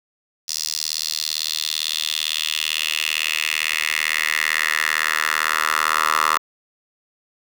10% pulse tone with high-pass filter sweep, 77.78 Hz, D#2, in tune, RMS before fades -22 dBFS, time 0.48-6.38 s, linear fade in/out 5 ms, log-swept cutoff 5200 to 1200 Hz, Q 3.3, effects none

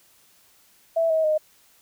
sine tone with pitch steps, 659.3 / 637.9 / 617.3 Hz, E5 / D#5 / D#5, 0 / +43 / -14 cents, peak -18 dBFS, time 0.96-1.38 s, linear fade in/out 10 ms, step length 140 ms, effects white hiss -58 dBFS RMS until 1.81 s

